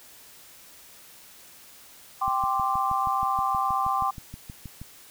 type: chord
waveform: sine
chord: G suspended fourth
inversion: none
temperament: equal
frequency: 784 / 1046.5 / 1174.7 Hz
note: G5 / C6 / D6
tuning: 0 / 0 / 0 cents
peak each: -27 dBFS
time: 2.21-4.11 s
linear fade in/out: 10 ms
type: click train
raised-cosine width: 5 ms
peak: -26 dBFS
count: 17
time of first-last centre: 2.28-4.816 s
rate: 6.31 Hz
effects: white hiss -50 dBFS RMS until 5.1 s